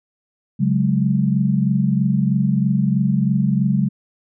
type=chord; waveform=sine; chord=C# suspended fourth; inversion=none; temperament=just; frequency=138.59 / 184.79 / 207.9 Hz; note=C#3 / F#3 / G#3; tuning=0 / -2 / +2 cents; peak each=-19 dBFS; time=0.59-3.89 s; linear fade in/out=20 ms; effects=none